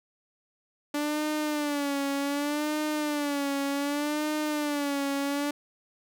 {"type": "tone with vibrato", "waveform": "sawtooth", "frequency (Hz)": 291.2, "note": "D4", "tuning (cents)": -15, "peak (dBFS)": -23, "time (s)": [0.94, 5.51], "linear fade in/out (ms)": 5, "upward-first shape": "sine", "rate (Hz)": 0.66, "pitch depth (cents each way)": 78, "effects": []}